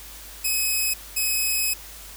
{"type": "tone pair in turn", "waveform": "5% pulse", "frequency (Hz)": [2546, 2546], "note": ["D#7", "D#7"], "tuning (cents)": [39, 39], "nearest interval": "unison", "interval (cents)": 0, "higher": "neither", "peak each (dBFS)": -12, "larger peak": "neither", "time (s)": [[0.44, 0.94], [1.16, 1.74]], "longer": "second", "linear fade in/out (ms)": 10, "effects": ["added 50 Hz sine -45 dBFS peak until 2.16 s", "white hiss -42 dBFS RMS until 2.16 s"]}